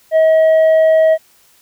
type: tone with tanh clipping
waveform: triangle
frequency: 638 Hz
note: D#5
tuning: 43 cents sharp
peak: -8 dBFS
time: 0.11-1.18 s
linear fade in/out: 50 ms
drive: 8 dB
effects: white hiss -51 dBFS RMS until 1.61 s